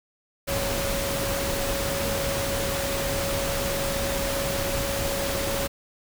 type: tone in noise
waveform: sine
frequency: 554.4 Hz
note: C#5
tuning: in tune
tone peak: -29 dBFS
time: 0.47-5.68 s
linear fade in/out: 20 ms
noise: pink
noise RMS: -28 dBFS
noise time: 0.47-5.68 s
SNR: -4 dB
effects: none